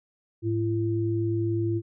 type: tone pair together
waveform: sine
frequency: 107.4 / 338.6 Hz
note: A2 / E4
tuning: -41 / +46 cents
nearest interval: octave + minor sixth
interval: 1987 cents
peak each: -26 dBFS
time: 0.42-1.82 s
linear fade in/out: 50 ms
effects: none